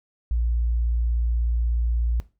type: tone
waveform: sine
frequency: 58.27 Hz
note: A#1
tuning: in tune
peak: -19 dBFS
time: 0.31-2.2 s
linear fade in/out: 0 ms
effects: noise-tail reverb RT60 0.3 s tail -18 dB re dry + tanh soft clip ceiling -15 dBFS